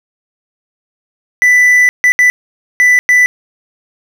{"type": "tone bursts at uneven times", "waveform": "triangle", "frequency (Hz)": 1985, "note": "B6", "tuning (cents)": 8, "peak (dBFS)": -3, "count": 5, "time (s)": [[1.42, 1.89], [2.04, 2.12], [2.19, 2.3], [2.8, 2.99], [3.09, 3.26]], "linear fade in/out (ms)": 0, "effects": []}